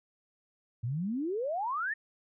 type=exponential sweep; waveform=sine; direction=up; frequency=110 to 1864.7 Hz; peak=-30 dBFS; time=0.83-1.94 s; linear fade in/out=10 ms; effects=none